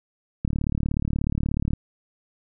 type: click train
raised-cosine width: 5 ms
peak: -12 dBFS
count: 48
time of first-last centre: 0.45-1.734 s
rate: 36.6 Hz
effects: none